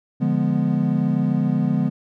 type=chord; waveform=triangle; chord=D diminished seventh; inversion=none; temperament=equal; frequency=146.83 / 174.61 / 207.7 / 246.9 Hz; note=D3 / F3 / Ab3 / Cb4; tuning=0 / 0 / 0 / 0 cents; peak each=-21 dBFS; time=0.2-1.9 s; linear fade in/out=20 ms; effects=none